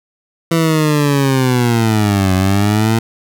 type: linear two-way sweep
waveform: 20% pulse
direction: down then up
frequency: 167 to 92.5 to 114.3 Hz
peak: -6 dBFS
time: 0.51-2.99 s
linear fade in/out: 5 ms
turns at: 2.34 s
effects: none